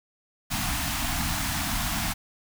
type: band-stop noise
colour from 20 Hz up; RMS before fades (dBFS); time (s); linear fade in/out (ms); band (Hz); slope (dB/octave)
pink; -28; 0.5-2.14; 20; 310 to 660; 96
effects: none